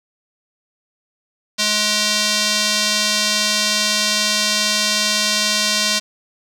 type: tone with band-pass filter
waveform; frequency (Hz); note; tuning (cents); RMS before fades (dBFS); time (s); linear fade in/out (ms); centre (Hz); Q
square; 211.2; G#3; +29; -18; 1.58-6; 20; 4900; 1.6
effects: none